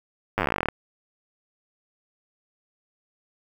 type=slowing click train; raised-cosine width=0.5 ms; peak=-8 dBFS; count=19; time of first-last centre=0.38-0.686 s; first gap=9 ms; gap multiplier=1.07; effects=7-bit